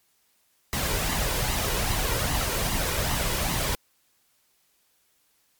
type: noise with flanger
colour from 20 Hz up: pink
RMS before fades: -26 dBFS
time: 0.73-3.75 s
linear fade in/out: 0 ms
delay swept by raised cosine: 1 to 2.1 ms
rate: 2.5 Hz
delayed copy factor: +0.5
effects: white hiss -67 dBFS RMS until 5.59 s + MP3 96 kbps